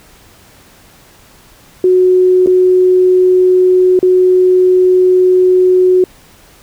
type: tone with dropouts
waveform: sine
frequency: 367.4 Hz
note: F#4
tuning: 12 cents flat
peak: -5 dBFS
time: 1.84-6.04 s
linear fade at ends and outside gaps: 2 ms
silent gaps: 2.462-2.472 / 3.991-4.028 s
effects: pink hiss -43 dBFS RMS until 6.62 s